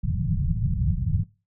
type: low-pass noise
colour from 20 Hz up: white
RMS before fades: -24 dBFS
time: 0.03-1.24 s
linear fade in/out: 10 ms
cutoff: 180 Hz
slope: 96 dB/octave
effects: noise-tail reverb RT60 0.3 s tail -20 dB re dry